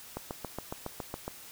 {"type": "click train", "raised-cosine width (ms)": 1, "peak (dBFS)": -21, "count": 9, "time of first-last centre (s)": [0.17, 1.28], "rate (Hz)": 7.21, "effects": ["white hiss -49 dBFS RMS until 1.51 s"]}